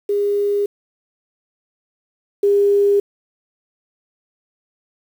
sine tone pair in turn, 407.2 / 403.9 Hz, G#4 / G#4, -34 / -48 cents, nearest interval unison, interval 14 cents, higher first, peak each -15 / -11 dBFS, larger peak second, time 0.09-0.66 / 2.43-3 s, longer neither, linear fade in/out 5 ms, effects 7-bit

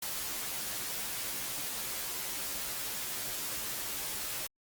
white noise with comb filter, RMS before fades -37 dBFS, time 0.02-4.47 s, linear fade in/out 5 ms, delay 12 ms, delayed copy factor -0.85, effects Opus 48 kbps

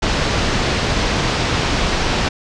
pink low-pass noise, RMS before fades -18 dBFS, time 0.02-2.29 s, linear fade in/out 10 ms, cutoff 5700 Hz, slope 24 dB/octave, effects resampled to 22050 Hz

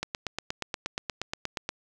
click train, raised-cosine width 0.2 ms, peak -13 dBFS, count 15, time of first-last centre 0.03-1.691 s, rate 8.43 Hz, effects none

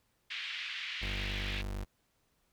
pink band-pass noise, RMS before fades -40 dBFS, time 0.3-1.62 s, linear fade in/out 10 ms, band 2000 to 3500 Hz, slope 24 dB/octave
35% pulse tone, 49 Hz, G1, in tune, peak -34 dBFS, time 1.01-1.85 s, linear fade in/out 20 ms
effects pink hiss -75 dBFS RMS until 2.52 s

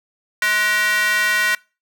square tone with high-pass filter, 210.8 Hz, G#3, 26 cents sharp, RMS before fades -18 dBFS, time 0.42-1.55 s, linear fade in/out 2 ms, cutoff 1700 Hz, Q 4.4, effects noise-tail reverb RT60 0.3 s tail -24 dB re dry

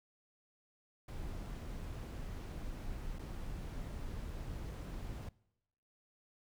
brown noise with dropouts, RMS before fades -43 dBFS, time 1.08-5.29 s, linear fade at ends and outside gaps 5 ms, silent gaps 3.187-3.191 s, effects noise-tail reverb RT60 0.9 s tail -23 dB re dry

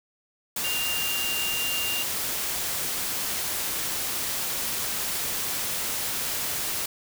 sine tone in noise, 2794 Hz, F7, in tune, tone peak -28 dBFS, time 0.64-2.03 s, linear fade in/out 5 ms, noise white, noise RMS -29 dBFS, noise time 0.56-6.86 s, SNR -2 dB, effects none

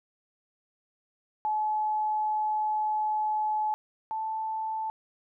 sine tone pair in turn, 856 / 878.5 Hz, A5 / A5, -48 / -3 cents, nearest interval unison, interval 45 cents, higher second, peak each -25 / -29 dBFS, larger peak first, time 1.45-3.74 / 4.11-4.9 s, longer first, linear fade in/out 0 ms, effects none

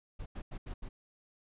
brown noise bursts at uneven times, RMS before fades -41 dBFS, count 5, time 0.19-0.26 / 0.35-0.42 / 0.51-0.58 / 0.66-0.74 / 0.82-0.89 s, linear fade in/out 10 ms, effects resampled to 8000 Hz

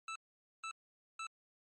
25% pulse tone bursts, 1318.5 Hz, E6, in tune, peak -37 dBFS, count 3, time 0.08-1.268 s, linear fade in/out 2 ms, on 76 ms, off 480 ms, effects MP3 32 kbps

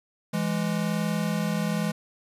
square tone pair together, 166.82 / 207.7 Hz, E3 / G#3, +21 / 0 cents, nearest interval major third, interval 379 cents, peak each -28 dBFS, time 0.33-1.92 s, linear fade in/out 10 ms, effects resampled to 32000 Hz + 9-bit

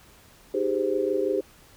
sine chord, Ab major seventh, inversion second, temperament just, 311.5 / 389.3 / 415.3 / 519.1 Hz, Eb4 / G4 / Ab4 / C5, +2 / -12 / 0 / -14 cents, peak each -31 / -26 / -28 / -28 dBFS, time 0.54-1.41 s, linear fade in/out 5 ms, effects pink hiss -54 dBFS RMS until 1.76 s

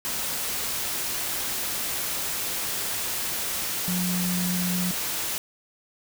sine tone in noise, 180 Hz, F#3, 47 cents flat, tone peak -25 dBFS, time 3.88-4.91 s, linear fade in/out 0 ms, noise white, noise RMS -29 dBFS, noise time 0.05-5.38 s, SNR +1 dB, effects none

